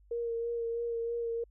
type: tone with vibrato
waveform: sine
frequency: 466.2 Hz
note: A#4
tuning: in tune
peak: -31 dBFS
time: 0.11-1.44 s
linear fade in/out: 5 ms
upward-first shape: sine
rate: 3.1 Hz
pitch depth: 20 cents each way
effects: added 50 Hz sine -58 dBFS peak until 1.5 s